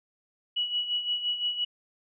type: tone with tremolo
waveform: sine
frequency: 2931 Hz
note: F#7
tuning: 17 cents flat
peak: -24 dBFS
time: 0.56-1.65 s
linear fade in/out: 10 ms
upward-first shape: sine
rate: 5.8 Hz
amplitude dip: 65%
effects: none